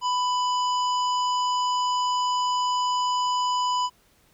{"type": "harmonic tone", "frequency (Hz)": 995, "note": "B5", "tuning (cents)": 13, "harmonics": [1, 3, 5, 7], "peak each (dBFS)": [-22, -32, -36, -39], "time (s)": [0.01, 3.9], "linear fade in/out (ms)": 50, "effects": ["pink hiss -61 dBFS RMS until 4.33 s"]}